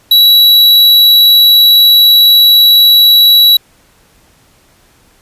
square tone, 3914 Hz, B7, 16 cents flat, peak -3 dBFS, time 0.11-3.57 s, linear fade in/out 5 ms, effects pink hiss -48 dBFS RMS until 5.21 s + resampled to 32000 Hz

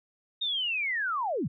sine linear sweep, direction down, 3728 to 98 Hz, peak -27 dBFS, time 0.41-1.48 s, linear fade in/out 10 ms, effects none

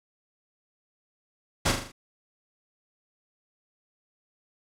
pink noise with echo, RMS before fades -23 dBFS, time 1.65-1.72 s, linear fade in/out 10 ms, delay 40 ms, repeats 5, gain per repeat -5 dB, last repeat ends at 1.92 s, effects low-pass 9000 Hz 12 dB/octave

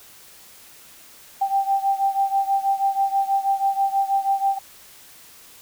sine beating tone pair, 784 / 790.2 Hz, G5 / G5, 0 / +14 cents, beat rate 6.2 Hz, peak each -20 / -23 dBFS, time 1.41-4.59 s, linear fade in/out 10 ms, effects white hiss -47 dBFS RMS until 5.61 s

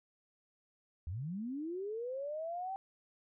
sine linear sweep, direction up, 73.42 to 784 Hz, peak -37 dBFS, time 1.07-2.76 s, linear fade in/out 0 ms, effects none

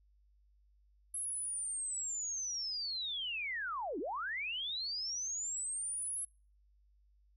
sine linear two-way sweep, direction down then up, 10950 to 261.6 to 10950 Hz, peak -36 dBFS, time 1.14-6.25 s, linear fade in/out 5 ms, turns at 3.99 s, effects noise-tail reverb RT60 0.4 s tail -26 dB re dry + added 50 Hz sine -65 dBFS peak until 7.36 s

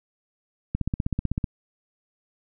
click train, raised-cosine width 5 ms, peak -12 dBFS, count 12, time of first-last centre 0.75-1.442 s, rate 15.9 Hz, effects none

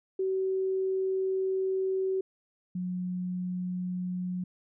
sine tone pair in turn, 380 / 181.11 Hz, F#4 / F#3, +46 / -37 cents, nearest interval octave + minor second, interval 1283 cents, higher first, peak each -26 / -30 dBFS, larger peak first, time 0.19-2.21 / 2.75-4.44 s, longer first, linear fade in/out 5 ms, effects none

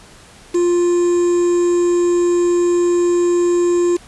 triangle tone with quantisation, 350 Hz, F4, 4 cents sharp, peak -10 dBFS, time 0.54-3.97 s, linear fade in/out 10 ms, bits 5, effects pink hiss -43 dBFS RMS until 4.07 s + resampled to 24000 Hz

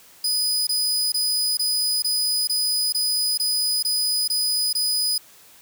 sawtooth tone bursts, 4978 Hz, D#8, in tune, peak -17 dBFS, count 11, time 0.24-5.18 s, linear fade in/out 5 ms, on 430 ms, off 21 ms, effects white hiss -50 dBFS RMS until 5.61 s + high-pass 60 Hz 12 dB/octave

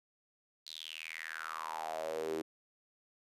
sawtooth tone with high-pass filter sweep, 79.7 Hz, D#2, 42 cents sharp, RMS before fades -41 dBFS, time 0.66-2.42 s, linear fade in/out 10 ms, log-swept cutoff 4200 to 340 Hz, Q 7, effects resampled to 32000 Hz

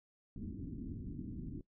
white low-pass noise, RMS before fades -44 dBFS, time 0.36-1.61 s, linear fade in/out 2 ms, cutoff 310 Hz, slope 48 dB/octave, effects noise-tail reverb RT60 0.1 s tail -18 dB re dry

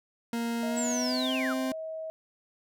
40% pulse tone with pitch glide, 233.1 to 261.6 Hz, A#3 to C4, 0 to 0 cents, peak -28 dBFS, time 0.33-1.72 s, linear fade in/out 2 ms, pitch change +200 cents, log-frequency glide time 0.67-1.33 s
sine tone, 639 Hz, D#5, 46 cents sharp, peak -34 dBFS, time 0.63-2.1 s, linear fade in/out 0 ms
sine linear sweep, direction down, 7902 to 1130 Hz, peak -31 dBFS, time 0.76-1.54 s, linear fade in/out 20 ms
effects none

